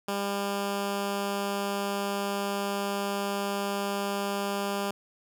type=tone; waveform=10% pulse; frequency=200 Hz; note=G3; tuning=35 cents sharp; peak=-20 dBFS; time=0.08-4.91 s; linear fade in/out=5 ms; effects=none